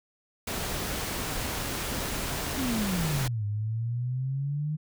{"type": "noise", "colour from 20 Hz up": "pink", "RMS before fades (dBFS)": -32, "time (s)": [0.47, 3.28], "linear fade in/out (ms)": 5}
{"type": "exponential two-way sweep", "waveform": "sine", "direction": "down then up", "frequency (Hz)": [277.2, 102.2, 155.1], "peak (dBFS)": -27, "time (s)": [2.57, 4.77], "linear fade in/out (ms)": 20, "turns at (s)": 3.45}
{"effects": []}